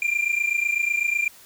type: tone pair together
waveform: triangle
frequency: 2373 / 2401 Hz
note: D7 / D7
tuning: +17 / +38 cents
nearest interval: unison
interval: 21 cents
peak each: -22 dBFS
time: 0.02-1.28 s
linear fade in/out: 2 ms
effects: white hiss -49 dBFS RMS until 1.45 s